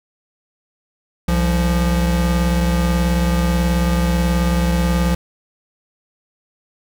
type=tone pair together; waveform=square; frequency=63.7 / 172.63 Hz; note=C2 / F3; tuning=-46 / -20 cents; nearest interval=octave + perfect fourth; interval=1726 cents; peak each=-18 dBFS; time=1.28-5.15 s; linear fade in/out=5 ms; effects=none